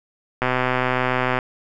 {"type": "click train", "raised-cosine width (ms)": 0.5, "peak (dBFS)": -5, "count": 124, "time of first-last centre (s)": [0.42, 1.389], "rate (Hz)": 127, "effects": []}